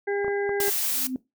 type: harmonic tone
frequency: 403.2 Hz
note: G4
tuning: 49 cents sharp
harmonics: 1 / 2 / 4 / 5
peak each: -25 / -34 / -34 / -37 dBFS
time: 0.07-0.7 s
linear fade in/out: 10 ms
type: clicks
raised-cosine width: 1 ms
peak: -22 dBFS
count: 5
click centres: 0.246 / 0.281 / 0.493 / 0.603 / 0.681 s
type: noise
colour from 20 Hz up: blue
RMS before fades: -26 dBFS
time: 0.6-1.07 s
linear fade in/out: 2 ms
type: tone with exponential growth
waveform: sine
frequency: 257.6 Hz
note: C4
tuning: 27 cents flat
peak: -23 dBFS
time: 0.84-1.16 s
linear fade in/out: 1 ms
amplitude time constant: 68 ms
effects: noise-tail reverb RT60 0.2 s tail -18 dB re dry